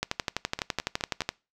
two click trains, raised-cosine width 0.2 ms, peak -9 / -14 dBFS, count 16 / 4, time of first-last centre 0.03-1.291 / 0.59-1.219 s, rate 11.9 / 4.77 Hz, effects noise-tail reverb RT60 0.3 s tail -24 dB re dry

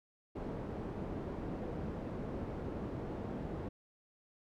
white low-pass noise, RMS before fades -41 dBFS, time 0.35-3.69 s, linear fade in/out 10 ms, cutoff 390 Hz, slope 12 dB/octave, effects none

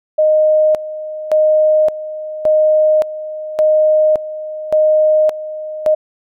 sine tone with tremolo, 618 Hz, D#5, 12 cents flat, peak -8 dBFS, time 0.18-5.95 s, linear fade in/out 10 ms, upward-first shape square, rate 0.88 Hz, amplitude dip 80%, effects none

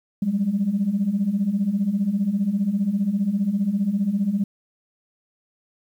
sine beating tone pair, 189.6 / 204.6 Hz, F#3 / G#3, +43 / -26 cents, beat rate 15 Hz, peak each -24 / -20 dBFS, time 0.22-4.44 s, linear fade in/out 5 ms, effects tanh soft clip ceiling -12 dBFS + 9-bit

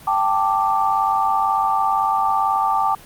sine chord, G suspended second, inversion none, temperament just, 784 / 882 / 1176 Hz, G5 / A5 / D6, 0 / +4 / +2 cents, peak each -20 dBFS, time 0.07-2.95 s, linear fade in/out 5 ms, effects pink hiss -43 dBFS RMS until 3.05 s + Opus 32 kbps

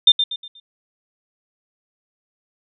sine tone with echo, 3601 Hz, A7, 39 cents sharp, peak -6 dBFS, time 0.07-0.12 s, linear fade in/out 5 ms, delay 120 ms, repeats 4, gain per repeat -9 dB, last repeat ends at 0.6 s, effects none

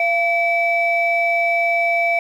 sine tone pair together, 684 / 2301 Hz, F5 / D7, -36 / -36 cents, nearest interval octave + major sixth, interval 2100 cents, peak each -17 dBFS, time 0-2.19 s, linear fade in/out 2 ms, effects tanh soft clip ceiling -8 dBFS + 8-bit

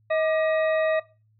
harmonic tone with a mistuned harmonic, 633 Hz, D#5, 30 cents sharp, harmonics 1 / 2 / 3 / 4 / 6, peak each -21 / -33 / -31 / -37 / -45 dBFS, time 0.1-1 s, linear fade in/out 10 ms, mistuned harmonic 2, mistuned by -100 cents, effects noise-tail reverb RT60 0.3 s tail -18 dB re dry + added 108 Hz sine -60 dBFS peak until 1.39 s

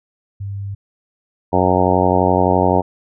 sine tone, 99.5 Hz, G2, 26 cents sharp, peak -23 dBFS, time 0.4-0.75 s, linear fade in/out 10 ms
harmonic tone, 91.7 Hz, F#2, 15 cents flat, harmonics 1 / 2 / 3 / 4 / 5 / 6 / 7 / 8 / 9 / 10, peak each -21 / -21 / -21 / -21 / -21 / -21 / -21 / -21 / -21 / -21 dBFS, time 1.52-2.82 s, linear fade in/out 20 ms
effects none

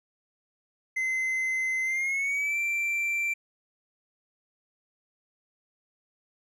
triangle tone with pitch glide, 2058 to 2350 Hz, C7 to D7, -29 to +1 cents, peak -24 dBFS, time 0.96-3.34 s, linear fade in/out 10 ms, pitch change +230 cents, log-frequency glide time 1.83-2.58 s, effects none

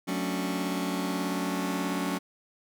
sawtooth chord, D major seventh, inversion first, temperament just, 183.54 / 220.2 / 275.3 / 293.7 Hz, F#3 / A3 / C#4 / D4, -14 / +2 / -12 / 0 cents, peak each -28 / -33 / -28 / -32 dBFS, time 0.07-2.19 s, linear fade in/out 20 ms, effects none

